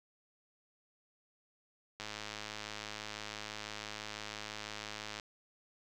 click train, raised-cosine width 0.2 ms, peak -24 dBFS, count 340, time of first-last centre 2-5.198 s, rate 106 Hz, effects none

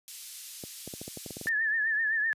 white band-pass noise, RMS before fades -44 dBFS, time 0.08-1.49 s, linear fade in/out 0 ms, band 3400 to 13000 Hz, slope 12 dB/octave
clicks, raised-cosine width 2 ms, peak -26 dBFS, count 11, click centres 0.638 / 0.876 / 0.938 / 1.015 / 1.079 / 1.173 / 1.262 / 1.307 / 1.369 / 1.413 / 1.459 s
sine tone with vibrato, 1760 Hz, A6, in tune, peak -25 dBFS, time 1.47-2.33 s, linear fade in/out 0 ms, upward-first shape triangle, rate 7.8 Hz, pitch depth 88 cents each way
effects high-pass 100 Hz 12 dB/octave + resampled to 32000 Hz

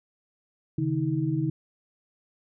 sine tone cluster, 135.9 / 155.6 / 318.2 Hz, C#3 / D#3 / D#4, -34 / 0 / +39 cents, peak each -28 dBFS, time 0.78-1.5 s, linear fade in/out 5 ms, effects none

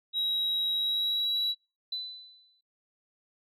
sine tone with pitch glide, 3843 to 3912 Hz, B7 to B7, -48 to -17 cents, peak -24 dBFS, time 0.13-1.55 s, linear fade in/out 50 ms, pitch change +31 cents, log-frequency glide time 0.74-1.42 s
sine tone with exponential decay, 4000 Hz, B7, 21 cents sharp, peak -29 dBFS, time 1.92-2.61 s, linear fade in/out 5 ms, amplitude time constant 150 ms
effects noise-tail reverb RT60 0.3 s tail -25 dB re dry + tanh soft clip ceiling -24 dBFS

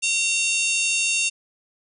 harmonic tone with a mistuned harmonic, 913 Hz, A#5, 36 cents flat, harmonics 3 / 4 / 5 / 6 / 7 / 8 / 9 / 10, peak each -22 / -30 / -33 / -35 / -28 / -30 / -37 / -28 dBFS, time 0.02-1.3 s, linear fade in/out 20 ms, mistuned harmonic 9, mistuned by -44 cents, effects none

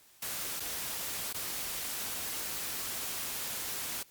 white noise with dropouts, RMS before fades -37 dBFS, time 0.22-4.03 s, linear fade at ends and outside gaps 5 ms, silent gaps 0.598-0.602 / 1.329-1.343 s, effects white hiss -61 dBFS RMS until 4.1 s + Opus 48 kbps

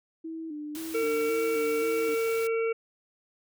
sine tone with vibrato, 311.1 Hz, D#4, in tune, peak -34 dBFS, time 0.24-2.15 s, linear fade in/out 10 ms, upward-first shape square, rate 1.9 Hz, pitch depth 70 cents each way
white noise, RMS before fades -42 dBFS, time 0.75-2.47 s, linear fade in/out 0 ms
harmonic tone, 454 Hz, A#4, 46 cents flat, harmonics 1 / 3 / 5 / 6, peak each -25 / -38 / -37 / -44 dBFS, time 0.94-2.73 s, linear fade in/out 10 ms
effects none

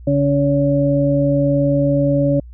harmonic tone, 141.5 Hz, C#3, 36 cents sharp, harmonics 1 / 2 / 4, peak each -17 / -17 / -17 dBFS, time 0.07-2.4 s, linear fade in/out 5 ms, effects added 60 Hz sine -34 dBFS peak until 2.53 s

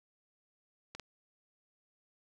clicks, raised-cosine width 0.2 ms, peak -27 dBFS, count 2, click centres 0.95 / 0.997 s, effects none

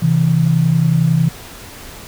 sine tone pair together, 133 / 164.04 Hz, C3 / E3, +29 / -8 cents, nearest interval major third, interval 363 cents, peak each -15 / -12 dBFS, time 0.02-1.29 s, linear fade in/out 10 ms, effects pink hiss -35 dBFS RMS until 2.07 s

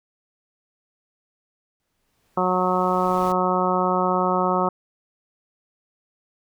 pink noise with exponential growth, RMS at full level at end -38 dBFS, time 1.8-3.32 s, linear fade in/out 0 ms, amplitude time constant 330 ms
harmonic tone, 183 Hz, F#3, 19 cents flat, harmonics 1 / 2 / 3 / 4 / 5 / 6 / 7, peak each -26 / -26 / -26 / -26 / -26 / -26 / -26 dBFS, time 2.37-4.69 s, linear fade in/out 5 ms
effects none

